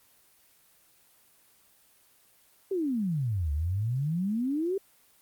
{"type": "exponential two-way sweep", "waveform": "sine", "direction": "down then up", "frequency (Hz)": [402.2, 70.4, 402.2], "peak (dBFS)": -26, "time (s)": [2.71, 4.78], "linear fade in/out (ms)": 5, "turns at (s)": 3.52, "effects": ["white hiss -62 dBFS RMS until 5.21 s", "Opus 24 kbps"]}